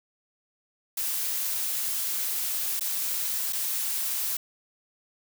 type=noise with dropouts; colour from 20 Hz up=blue; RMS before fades=-29 dBFS; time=0.97-4.37 s; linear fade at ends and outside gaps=5 ms; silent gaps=2.796-2.808 / 3.526-3.53 s; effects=none